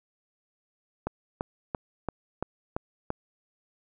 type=click train; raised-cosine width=1 ms; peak=-15 dBFS; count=7; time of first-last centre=1.07-3.104 s; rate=2.95 Hz; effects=none